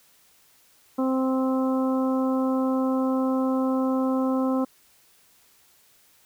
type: harmonic tone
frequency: 261.6 Hz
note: C4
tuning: in tune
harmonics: 1 / 2 / 3 / 4 / 5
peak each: -22 / -28 / -35 / -34 / -37 dBFS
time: 0.98-4.65 s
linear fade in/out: 10 ms
effects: white hiss -59 dBFS RMS until 6.25 s